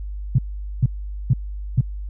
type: tone bursts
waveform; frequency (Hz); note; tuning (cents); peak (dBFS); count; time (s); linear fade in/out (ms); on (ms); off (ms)
sine; 125.9; B2; +34; -11; 4; 0.35-1.81; 5; 35; 440
effects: added 50 Hz sine -27 dBFS peak until 2.09 s